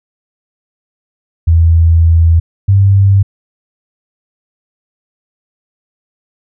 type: tone pair in turn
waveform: sine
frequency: 82.7 / 98.35 Hz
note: E2 / G2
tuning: +6 / +6 cents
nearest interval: minor third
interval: 300 cents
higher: second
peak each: -4 dBFS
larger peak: neither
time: 1.47-2.4 / 2.68-3.23 s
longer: first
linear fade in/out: 10 ms
effects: none